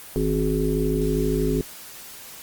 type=harmonic tone; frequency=52.5 Hz; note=G#1; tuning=19 cents sharp; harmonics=1 / 3 / 5 / 7 / 8; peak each=-26 / -26 / -26 / -26 / -26 dBFS; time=0.16-1.61 s; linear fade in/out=0 ms; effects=white hiss -41 dBFS RMS until 2.42 s + Opus 24 kbps